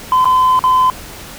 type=tone with dropouts; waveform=sine; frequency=1022 Hz; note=C6; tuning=41 cents flat; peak=-6 dBFS; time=0.12-0.9 s; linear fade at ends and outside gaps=1 ms; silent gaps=0.245-0.255 / 0.592-0.639 s; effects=tanh soft clip ceiling -6 dBFS + pink hiss -32 dBFS RMS until 1.38 s